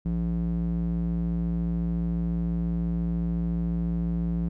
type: tone with band-pass filter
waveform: square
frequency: 57.1 Hz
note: A#1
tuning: 35 cents flat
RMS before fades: -27 dBFS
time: 0.05-4.49 s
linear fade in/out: 10 ms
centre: 160 Hz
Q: 2.3
effects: none